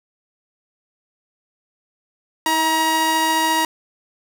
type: tone pair together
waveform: sawtooth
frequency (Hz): 321.4 / 950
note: E4 / A#5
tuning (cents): -44 / +33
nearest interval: octave + perfect fifth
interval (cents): 1877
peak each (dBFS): -20 / -13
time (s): 2.46-3.65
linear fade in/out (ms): 2
effects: none